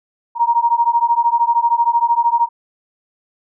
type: beating tone pair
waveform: sine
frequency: 933 / 946 Hz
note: A#5 / A#5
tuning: +1 / +25 cents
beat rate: 13 Hz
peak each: -15 dBFS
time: 0.35-2.49 s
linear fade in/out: 50 ms
effects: none